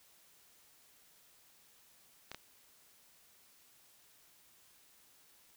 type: clicks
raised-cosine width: 0.2 ms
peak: -26 dBFS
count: 2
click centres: 2.316 / 2.346 s
effects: white hiss -65 dBFS RMS until 5.56 s